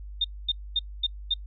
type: tone bursts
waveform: sine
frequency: 3646 Hz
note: A#7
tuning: 39 cents flat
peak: -21 dBFS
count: 5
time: 0.21-1.34 s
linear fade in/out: 5 ms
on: 34 ms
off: 240 ms
effects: noise-tail reverb RT60 0.1 s tail -25 dB re dry + added 50 Hz sine -37 dBFS peak until 1.46 s